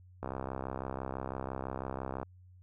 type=click train; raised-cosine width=1 ms; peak=-23 dBFS; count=133; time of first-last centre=0.23-2.23 s; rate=66 Hz; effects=added 91 Hz sine -54 dBFS peak until 2.62 s